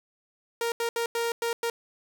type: tone bursts at uneven times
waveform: sawtooth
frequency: 466.2 Hz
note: A#4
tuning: in tune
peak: -22 dBFS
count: 6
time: 0.61-0.72 / 0.8-0.89 / 0.96-1.06 / 1.15-1.32 / 1.42-1.53 / 1.63-1.7 s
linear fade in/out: 2 ms
effects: 10-bit